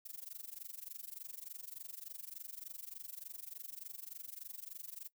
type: noise with amplitude modulation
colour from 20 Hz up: violet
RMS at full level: -45 dBFS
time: 0.05-5.09 s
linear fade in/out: 10 ms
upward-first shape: sine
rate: 23.4 Hz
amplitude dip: 95%
effects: noise-tail reverb RT60 0.1 s tail -20 dB re dry